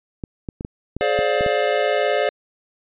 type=clicks; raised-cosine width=3 ms; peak=-15 dBFS; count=8; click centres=0.238 / 0.488 / 0.609 / 0.649 / 0.966 / 1.19 / 1.409 / 1.463 s
type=chord; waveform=square; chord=D half-diminished seventh; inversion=second; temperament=just; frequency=422.9 / 528.6 / 587.3 / 704.8 Hz; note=Ab4 / C5 / D5 / F5; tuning=+31 / +18 / 0 / +16 cents; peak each=-24 / -24 / -22 / -25 dBFS; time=1.01-2.29 s; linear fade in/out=0 ms
effects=resampled to 8000 Hz